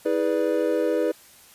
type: chord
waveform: triangle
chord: E dominant seventh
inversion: none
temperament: equal with one note detuned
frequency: 322.3 / 415.3 / 493.9 / 587.3 Hz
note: E4 / G#4 / B4 / D5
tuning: -39 / 0 / 0 / 0 cents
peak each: -24 / -25 / -22 / -26 dBFS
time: 0.05-1.12 s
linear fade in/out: 10 ms
effects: white hiss -51 dBFS RMS until 1.54 s + resampled to 32000 Hz